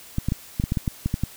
clicks, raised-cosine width 5 ms, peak -10 dBFS, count 11, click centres 0.184 / 0.286 / 0.321 / 0.599 / 0.639 / 0.721 / 0.772 / 0.878 / 1.06 / 1.141 / 1.236 s, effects white hiss -45 dBFS RMS until 1.36 s

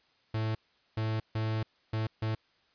45% pulse tone bursts at uneven times, 110 Hz, A2, in tune, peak -29 dBFS, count 5, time 0.34-0.55 / 0.97-1.2 / 1.35-1.63 / 1.93-2.07 / 2.22-2.35 s, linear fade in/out 5 ms, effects white hiss -68 dBFS RMS until 2.74 s + resampled to 11025 Hz

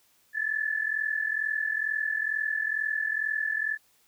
sine tone pair together, 1717.8 / 1760 Hz, A6 / A6, -42 / 0 cents, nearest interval unison, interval 42 cents, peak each -29 / -29 dBFS, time 0.33-3.78 s, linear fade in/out 50 ms, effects white hiss -65 dBFS RMS until 4.07 s

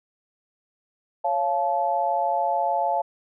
sine chord, Db augmented, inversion none, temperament just, 554.4 / 693 / 866.2 Hz, Db5 / F5 / A5, 0 / -14 / -27 cents, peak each -28 / -24 / -24 dBFS, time 1.24-3.02 s, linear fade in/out 10 ms, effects none

